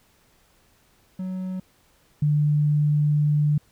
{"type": "tone pair in turn", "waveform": ["triangle", "sine"], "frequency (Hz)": [185.9, 148.53], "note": ["F#3", "D3"], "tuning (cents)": [8, 20], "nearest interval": "major third", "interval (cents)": 388, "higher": "first", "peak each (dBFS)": [-25, -17], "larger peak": "second", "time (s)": [[1.19, 1.6], [2.22, 3.58]], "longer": "second", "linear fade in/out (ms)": 5, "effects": ["pink hiss -61 dBFS RMS until 3.71 s"]}